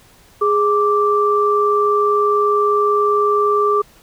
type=tone pair together; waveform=sine; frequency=414.5 / 1172.4 Hz; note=G#4 / D6; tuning=-3 / -3 cents; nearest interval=octave + tritone; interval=1800 cents; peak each=-15 dBFS; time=0.41-3.82 s; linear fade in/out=10 ms; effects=pink hiss -49 dBFS RMS until 4.02 s